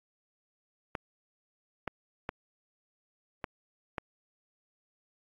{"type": "clicks", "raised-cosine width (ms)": 0.5, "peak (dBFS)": -18, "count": 5, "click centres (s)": [0.952, 1.877, 2.291, 3.442, 3.982], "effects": ["AAC 64 kbps"]}